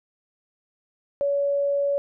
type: tone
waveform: sine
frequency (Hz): 565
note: C#5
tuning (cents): +33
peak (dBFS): -20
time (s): 1.21-1.98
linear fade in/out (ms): 0
effects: none